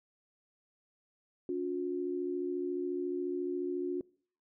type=tone pair together; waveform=sine; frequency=284.8 / 359 Hz; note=C#4 / F4; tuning=+47 / +48 cents; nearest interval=major third; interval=401 cents; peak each=-37 / -33 dBFS; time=1.49-4.01 s; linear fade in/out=2 ms; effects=noise-tail reverb RT60 0.5 s tail -24 dB re dry